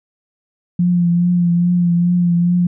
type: tone with vibrato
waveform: sine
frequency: 174.61 Hz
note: F3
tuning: in tune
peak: -11 dBFS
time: 0.79-2.67 s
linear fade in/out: 5 ms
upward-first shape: triangle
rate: 2.4 Hz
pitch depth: 34 cents each way
effects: none